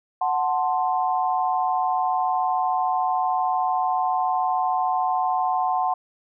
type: chord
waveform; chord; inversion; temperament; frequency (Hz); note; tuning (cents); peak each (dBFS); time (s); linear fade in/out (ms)
sine; F# diminished; none; equal; 740 / 880 / 1046.5; F#5 / A5 / C6; 0 / 0 / 0; -22 / -26 / -26; 0.21-5.94; 5
effects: none